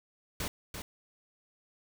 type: noise with echo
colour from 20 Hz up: pink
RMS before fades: -35 dBFS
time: 0.4-0.48 s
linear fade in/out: 2 ms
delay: 340 ms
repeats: 1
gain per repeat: -6 dB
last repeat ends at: 0.82 s
effects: none